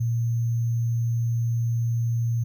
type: tone with sample-and-hold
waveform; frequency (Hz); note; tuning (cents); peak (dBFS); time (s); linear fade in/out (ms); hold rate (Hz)
sine; 116.54; A#2; 0; -21; 0-2.44; 10; 6300
effects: none